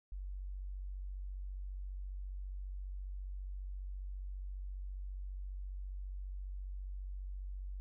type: tone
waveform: sine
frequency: 47.36 Hz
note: F#1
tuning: 41 cents sharp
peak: -40 dBFS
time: 0.12-7.8 s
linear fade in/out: 0 ms
effects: none